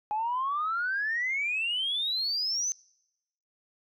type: exponential sweep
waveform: sine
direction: up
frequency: 830.6 to 6250 Hz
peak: -26 dBFS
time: 0.11-2.72 s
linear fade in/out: 0 ms
effects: noise-tail reverb RT60 0.9 s tail -26 dB re dry + tanh soft clip ceiling -22 dBFS